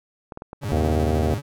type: clicks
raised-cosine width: 1 ms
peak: -21 dBFS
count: 10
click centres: 0.322 / 0.374 / 0.421 / 0.531 / 0.635 / 0.706 / 0.772 / 0.809 / 0.849 / 0.892 s
type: tone with vibrato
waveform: 40% pulse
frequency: 119.9 Hz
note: A#2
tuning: 49 cents sharp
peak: -24 dBFS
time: 0.61-1.42 s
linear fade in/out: 50 ms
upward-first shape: square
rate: 13 Hz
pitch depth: 290 cents each way
type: harmonic tone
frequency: 77.78 Hz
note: D#2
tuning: in tune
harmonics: 1 / 3 / 4 / 5 / 6 / 7 / 8 / 9 / 10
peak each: -22 / -27 / -30 / -28 / -30 / -33 / -34 / -31 / -36 dBFS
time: 0.72-1.34 s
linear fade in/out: 0 ms
effects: none